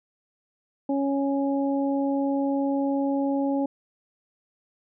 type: harmonic tone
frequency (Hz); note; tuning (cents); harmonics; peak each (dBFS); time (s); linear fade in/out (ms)
277.1; C#4; -1; 1 / 2 / 3; -23 / -29 / -33; 0.89-3.66; 5
effects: none